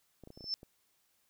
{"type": "clicks", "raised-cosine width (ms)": 2, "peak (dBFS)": -37, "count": 7, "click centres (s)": [0.237, 0.274, 0.304, 0.375, 0.408, 0.442, 0.631]}
{"type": "tone with exponential growth", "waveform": "sine", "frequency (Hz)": 5300, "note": "E8", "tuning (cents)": 9, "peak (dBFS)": -29, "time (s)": [0.32, 0.54], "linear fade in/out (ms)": 0, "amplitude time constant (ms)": 47}
{"effects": ["white hiss -74 dBFS RMS until 1.29 s"]}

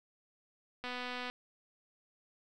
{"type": "click train", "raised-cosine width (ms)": 0.3, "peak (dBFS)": -25, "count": 115, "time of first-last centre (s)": [0.84, 1.3], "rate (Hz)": 248, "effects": []}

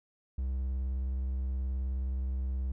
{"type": "tone with vibrato", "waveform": "triangle", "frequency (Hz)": 65, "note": "C2", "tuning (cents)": -11, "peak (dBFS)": -28, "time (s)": [0.38, 2.72], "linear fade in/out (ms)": 5, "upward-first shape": "sine", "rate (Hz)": 19, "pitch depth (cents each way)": 40, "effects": []}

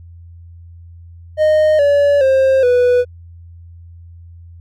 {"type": "tone with pitch steps", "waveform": "triangle", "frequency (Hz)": [617, 572.4, 531, 492.6], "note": ["D#5", "D5", "C5", "B4"], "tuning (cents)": [-15, -45, 25, -5], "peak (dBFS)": -7, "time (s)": [1.37, 3.05], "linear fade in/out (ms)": 50, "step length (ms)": 420, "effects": ["added 85 Hz sine -35 dBFS peak until 4.6 s"]}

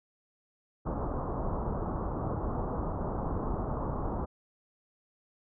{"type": "low-pass noise", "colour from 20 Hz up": "pink", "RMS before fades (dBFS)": -33, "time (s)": [0.85, 4.26], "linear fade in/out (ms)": 20, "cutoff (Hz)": 1200, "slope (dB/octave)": 48, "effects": []}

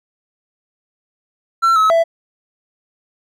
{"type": "tone with pitch steps", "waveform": "triangle", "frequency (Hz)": [1351, 1288, 664], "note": ["E6", "E6", "E5"], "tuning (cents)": [42, -41, 12], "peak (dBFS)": -8, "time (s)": [1.62, 2.04], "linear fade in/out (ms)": 20, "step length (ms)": 140, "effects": []}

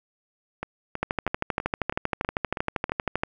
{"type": "two click trains", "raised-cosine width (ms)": 0.5, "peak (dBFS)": [-9, -15], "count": [29, 8], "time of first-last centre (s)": [[1.03, 3.235], [0.63, 2.895]], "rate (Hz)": [12.7, 3.09], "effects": []}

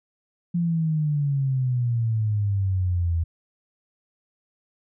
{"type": "exponential sweep", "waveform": "sine", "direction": "down", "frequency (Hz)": [174.61, 81.8], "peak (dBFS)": -20, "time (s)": [0.54, 3.24], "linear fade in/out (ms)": 10, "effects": []}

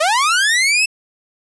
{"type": "linear sweep", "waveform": "sawtooth", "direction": "up", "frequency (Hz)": [587.3, 2664], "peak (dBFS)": -9, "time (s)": [0, 0.86], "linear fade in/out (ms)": 10, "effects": ["resampled to 24000 Hz"]}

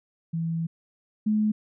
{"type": "tone pair in turn", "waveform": "sine", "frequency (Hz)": [164.81, 213.5], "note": ["E3", "G#3"], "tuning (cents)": [0, 48], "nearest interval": "major third", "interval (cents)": 448, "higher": "second", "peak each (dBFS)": [-25, -20], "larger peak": "second", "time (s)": [[0.33, 0.67], [1.26, 1.52]], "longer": "first", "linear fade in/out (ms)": 10, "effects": []}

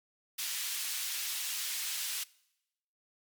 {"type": "high-pass noise", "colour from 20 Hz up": "pink", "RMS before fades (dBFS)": -36, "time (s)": [0.38, 2.24], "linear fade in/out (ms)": 10, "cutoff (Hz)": 2900, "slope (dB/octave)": 12, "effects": ["noise-tail reverb RT60 0.9 s tail -23 dB re dry", "MP3 96 kbps"]}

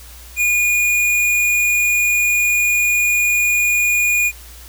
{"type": "tone", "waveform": "square", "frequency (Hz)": 2440, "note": "D#7", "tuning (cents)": -34, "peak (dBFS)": -14, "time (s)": [0.36, 4.32], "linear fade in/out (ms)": 50, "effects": ["added 60 Hz sine -38 dBFS peak until 4.68 s", "white hiss -41 dBFS RMS until 4.68 s"]}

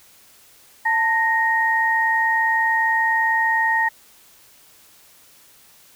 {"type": "tone pair together", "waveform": "sine", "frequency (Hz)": [891.3, 1864.7], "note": ["A5", "A#6"], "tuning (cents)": [22, 0], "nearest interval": "octave + minor second", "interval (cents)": 1278, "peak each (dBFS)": [-20, -18], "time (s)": [0.85, 3.89], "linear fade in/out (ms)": 10, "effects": ["white hiss -51 dBFS RMS until 5.95 s"]}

